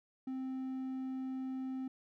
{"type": "tone", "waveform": "triangle", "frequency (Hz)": 261.6, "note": "C4", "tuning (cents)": 0, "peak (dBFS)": -35, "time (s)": [0.27, 1.88], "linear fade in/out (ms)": 5, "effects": []}